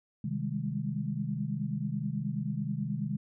sine chord, Ab major seventh, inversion first, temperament equal with one note detuned, 130.81 / 155.56 / 198.39 / 207.7 Hz, C3 / Eb3 / G3 / Ab3, 0 / 0 / +21 / 0 cents, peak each -36 / -35 / -37 / -36 dBFS, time 0.24-3.17 s, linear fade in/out 5 ms, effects none

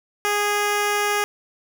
10% pulse tone, 412.8 Hz, G#4, 10 cents flat, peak -11 dBFS, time 0.25-1.24 s, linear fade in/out 0 ms, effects none

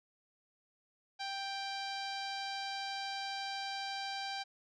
sawtooth tone with low-pass filter, 786 Hz, G5, 4 cents sharp, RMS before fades -40 dBFS, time 1.19-4.44 s, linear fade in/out 20 ms, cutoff 4600 Hz, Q 3.2, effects none

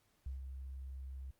sine tone with ADSR envelope, 66.3 Hz, C2, 23 cents sharp, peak -38 dBFS, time 0.26-1.31 s, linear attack 4 ms, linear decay 140 ms, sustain -5 dB, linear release 6 ms, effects pink hiss -75 dBFS RMS until 1.39 s + Opus 48 kbps

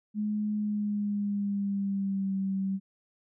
sine tone with pitch glide, 210.6 to 193.12 Hz, G#3 to G3, +24 to -26 cents, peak -27 dBFS, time 0.14-2.8 s, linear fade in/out 50 ms, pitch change -150 cents, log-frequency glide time 0.55-2.36 s, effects none

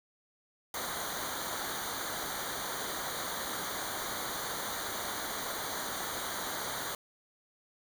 pink noise with comb filter, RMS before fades -37 dBFS, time 0.74-6.95 s, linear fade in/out 2 ms, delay 0.38 ms, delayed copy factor -0.9, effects none

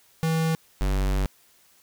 square tone pair in turn, 161.7 / 48.07 Hz, E3 / G1, -33 / -33 cents, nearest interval octave + major sixth, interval 2100 cents, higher first, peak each -22 dBFS, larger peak neither, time 0.23-0.55 / 0.81-1.26 s, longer second, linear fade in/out 0 ms, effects white hiss -59 dBFS RMS until 1.82 s

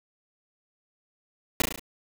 pink noise with echo, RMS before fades -21 dBFS, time 1.6-1.62 s, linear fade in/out 2 ms, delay 35 ms, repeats 5, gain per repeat -4 dB, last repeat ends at 1.795 s, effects none

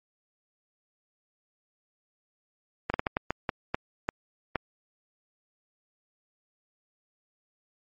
slowing click train, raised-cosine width 0.5 ms, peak -11 dBFS, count 10, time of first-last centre 2.9-4.557 s, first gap 40 ms, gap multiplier 1.36, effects MP3 32 kbps

